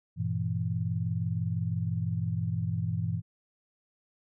sine chord, E diminished, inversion first, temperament just, 98.89 / 118.67 / 164.81 Hz, G2 / Bb2 / E3, +16 / +31 / 0 cents, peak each -32 dBFS, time 0.16-3.22 s, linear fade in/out 50 ms, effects none

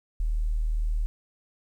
sine tone, 38.89 Hz, D#1, in tune, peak -23 dBFS, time 0.2-1.06 s, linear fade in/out 0 ms, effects 10-bit

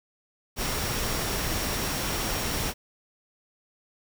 sine tone in noise, 5588 Hz, F8, in tune, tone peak -39 dBFS, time 0.56-2.74 s, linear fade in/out 50 ms, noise pink, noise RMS -29 dBFS, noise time 0.56-2.74 s, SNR -13 dB, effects none

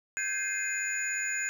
sine tone cluster, 1570 / 1667 / 2101 / 2501 / 6900 Hz, G6 / G#6 / C7 / D#7 / A8, +2 / +6 / +7 / +8 / -35 cents, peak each -34 / -38 / -38 / -37 / -34 dBFS, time 0.17-1.49 s, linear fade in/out 0 ms, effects 9-bit

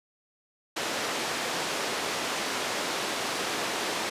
pink band-pass noise, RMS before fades -31 dBFS, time 0.76-4.1 s, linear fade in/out 10 ms, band 350 to 6900 Hz, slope 12 dB/octave, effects resampled to 32000 Hz

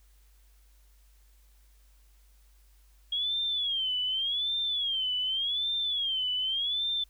sine tone with vibrato, 3273 Hz, G#7, 26 cents flat, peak -27 dBFS, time 3.12-7.04 s, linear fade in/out 5 ms, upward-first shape sine, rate 0.86 Hz, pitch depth 160 cents each way, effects added 50 Hz sine -57 dBFS peak until 7.09 s + white hiss -68 dBFS RMS until 7.09 s

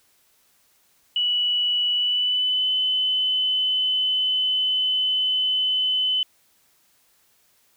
sine tone with pitch glide, 2945 to 3026 Hz, F#7 to F#7, -9 to +38 cents, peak -19 dBFS, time 1.16-6.23 s, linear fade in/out 2 ms, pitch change +47 cents, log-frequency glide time 1.92-2.69 s, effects white hiss -62 dBFS RMS until 7.76 s

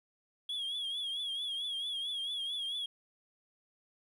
sine tone with vibrato, 3322 Hz, G#7, in tune, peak -32 dBFS, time 0.49-2.86 s, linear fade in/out 5 ms, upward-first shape triangle, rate 4.5 Hz, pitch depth 88 cents each way, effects tanh soft clip ceiling -33 dBFS + 11-bit

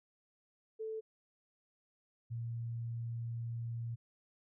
sine tone pair in turn, 440 / 116.54 Hz, A4 / A#2, 0 / 0 cents, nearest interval octave + major seventh, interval 2300 cents, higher first, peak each -38 / -37 dBFS, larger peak second, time 0.79-1.01 / 2.3-3.96 s, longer second, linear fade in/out 20 ms, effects none

